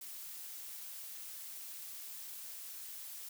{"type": "noise with amplitude modulation", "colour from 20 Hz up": "blue", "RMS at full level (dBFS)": -45, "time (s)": [0.01, 3.29], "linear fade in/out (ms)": 5, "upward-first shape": "sine", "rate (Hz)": 263, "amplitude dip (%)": 45, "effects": []}